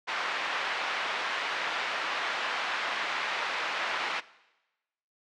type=band-pass noise; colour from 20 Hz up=pink; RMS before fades=-32 dBFS; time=0.07-4.21 s; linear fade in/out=20 ms; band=1000 to 2800 Hz; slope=12 dB/octave; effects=noise-tail reverb RT60 1.0 s tail -19 dB re dry + low-pass 6000 Hz 12 dB/octave